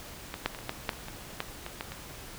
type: clicks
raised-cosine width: 0.3 ms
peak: -19 / -10 / -24 / -26 / -15 / -11 / -30 / -24 / -14 / -21 / -18 / -23 dBFS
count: 12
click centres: 0.341 / 0.46 / 0.548 / 0.589 / 0.694 / 0.892 / 0.933 / 1.084 / 1.404 / 1.664 / 1.809 / 1.92 s
effects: pink hiss -45 dBFS RMS until 2.38 s